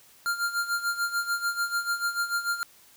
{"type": "tone with tremolo", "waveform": "square", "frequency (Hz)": 1396.9, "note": "F6", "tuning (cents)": 0, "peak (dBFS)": -24, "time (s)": [0.26, 2.63], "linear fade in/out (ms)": 0, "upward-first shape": "sine", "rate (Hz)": 6.8, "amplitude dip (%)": 75, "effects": ["white hiss -56 dBFS RMS until 2.96 s"]}